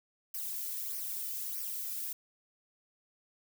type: noise with flanger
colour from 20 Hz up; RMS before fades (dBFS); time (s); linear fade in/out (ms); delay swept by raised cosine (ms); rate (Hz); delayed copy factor
violet; -38; 0.34-2.13; 5; 0.26 to 1.86; 1.6; -0.65
effects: none